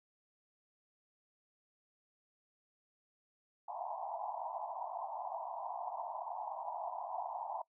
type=band-pass noise; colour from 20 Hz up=pink; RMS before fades=-42 dBFS; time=3.68-7.62 s; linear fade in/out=5 ms; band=660 to 1000 Hz; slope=96 dB/octave; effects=noise-tail reverb RT60 0.1 s tail -22 dB re dry